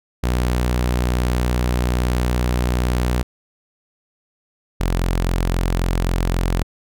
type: tone pair in turn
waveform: sawtooth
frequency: 61.2 / 43.74 Hz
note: B1 / F1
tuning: -15 / +3 cents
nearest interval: tritone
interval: 582 cents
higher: first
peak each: -13 dBFS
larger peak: neither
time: 0.23-3.23 / 4.8-6.63 s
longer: first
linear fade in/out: 10 ms
effects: none